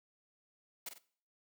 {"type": "noise with echo", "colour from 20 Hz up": "white", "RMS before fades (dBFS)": -42, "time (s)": [0.86, 0.89], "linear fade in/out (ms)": 5, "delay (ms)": 47, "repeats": 2, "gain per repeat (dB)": -7, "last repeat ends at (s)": 0.984, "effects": ["noise-tail reverb RT60 0.5 s tail -19 dB re dry", "high-pass 200 Hz 12 dB/octave"]}